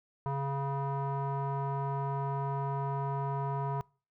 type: tone with low-pass filter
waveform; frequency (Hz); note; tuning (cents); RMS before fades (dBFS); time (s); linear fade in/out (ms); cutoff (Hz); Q
square; 138.59; C#3; 0; -33; 0.26-3.81; 0; 1000; 4.8
effects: noise-tail reverb RT60 0.4 s tail -26 dB re dry